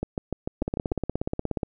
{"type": "two click trains", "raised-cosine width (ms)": 2, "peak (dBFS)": [-14, -13], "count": [7, 18], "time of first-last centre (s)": [[0.03, 0.92], [0.62, 1.632]], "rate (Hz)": [6.74, 16.8], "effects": []}